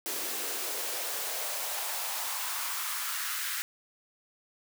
white noise with high-pass filter sweep, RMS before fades -34 dBFS, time 0.06-3.62 s, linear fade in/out 0 ms, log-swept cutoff 320 to 1600 Hz, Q 2.4, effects none

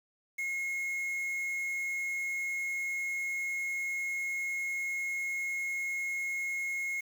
triangle tone with quantisation, 2161 Hz, C#7, 45 cents flat, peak -30 dBFS, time 0.38-7.01 s, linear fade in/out 10 ms, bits 8, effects none

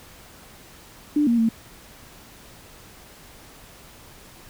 sine tone with pitch steps, 296 / 234.9 / 226 Hz, D4 / A#3 / A3, +14 / +13 / +47 cents, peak -16 dBFS, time 1.16-1.49 s, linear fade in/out 5 ms, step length 110 ms, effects pink hiss -47 dBFS RMS until 4.49 s

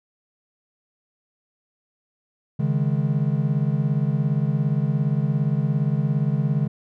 triangle chord, C# suspended second, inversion none, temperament just, 138.59 / 155.92 / 207.9 Hz, C#3 / D#3 / G#3, 0 / +4 / +2 cents, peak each -20 / -21 / -25 dBFS, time 2.59-6.68 s, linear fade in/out 10 ms, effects none

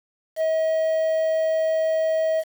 triangle tone with quantisation, 638 Hz, D#5, 43 cents sharp, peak -17 dBFS, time 0.36-2.44 s, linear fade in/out 50 ms, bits 7, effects none

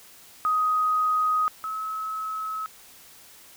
sine tone pair in turn, 1253 / 1289 Hz, D#6 / E6, +12 / -39 cents, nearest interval unison, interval 49 cents, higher second, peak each -20 / -28 dBFS, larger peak first, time 0.45-1.48 / 1.64-2.66 s, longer first, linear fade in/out 0 ms, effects white hiss -50 dBFS RMS until 3.56 s

